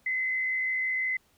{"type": "tone with frequency modulation", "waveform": "sine", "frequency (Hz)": 2043, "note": "C7", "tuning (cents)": -42, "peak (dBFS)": -26, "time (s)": [0.06, 1.17], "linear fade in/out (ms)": 5, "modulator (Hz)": 65.7, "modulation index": 0.62, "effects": ["pink hiss -66 dBFS RMS until 1.37 s"]}